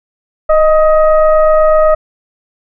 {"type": "tone with frequency modulation", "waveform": "sine", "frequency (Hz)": 622, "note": "D#5", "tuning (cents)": -1, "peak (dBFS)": -5, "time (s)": [0.49, 1.95], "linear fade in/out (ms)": 10, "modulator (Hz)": 636, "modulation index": 0.79, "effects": []}